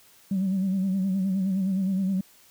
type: tone with vibrato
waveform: sine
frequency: 190.9 Hz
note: G3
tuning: 46 cents flat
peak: -21 dBFS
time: 0.31-2.21 s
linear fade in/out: 5 ms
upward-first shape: sine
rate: 9.6 Hz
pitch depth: 60 cents each way
effects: tanh soft clip ceiling -19 dBFS + white hiss -56 dBFS RMS until 2.5 s